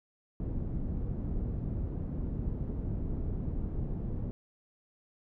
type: low-pass noise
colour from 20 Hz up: pink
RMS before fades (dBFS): -34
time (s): 0.4-4.31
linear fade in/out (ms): 0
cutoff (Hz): 240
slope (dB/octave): 12
effects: none